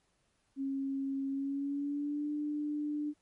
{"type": "tone with pitch glide", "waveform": "sine", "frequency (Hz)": [272.2, 296.8], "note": ["C#4", "D4"], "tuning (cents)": [-31, 18], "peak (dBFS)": -32, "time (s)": [0.56, 3.14], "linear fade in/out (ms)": 50, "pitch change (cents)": 149, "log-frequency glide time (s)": [1.29, 2.31], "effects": ["pink hiss -75 dBFS RMS until 3.21 s", "MP3 48 kbps"]}